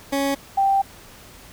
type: tone pair in turn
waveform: 20% pulse / sine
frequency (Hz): 277.2 / 784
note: C#4 / G5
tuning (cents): 0 / 0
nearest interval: octave + tritone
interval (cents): 1800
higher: second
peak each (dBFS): -15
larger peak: neither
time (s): 0.12-0.35 / 0.57-0.82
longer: second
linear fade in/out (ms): 10
effects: pink hiss -45 dBFS RMS until 1.52 s